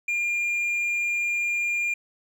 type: tone with hard clipping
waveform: sine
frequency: 2405 Hz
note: D7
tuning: 41 cents sharp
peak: -24 dBFS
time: 0.08-1.94 s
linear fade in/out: 5 ms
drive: 3 dB
effects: none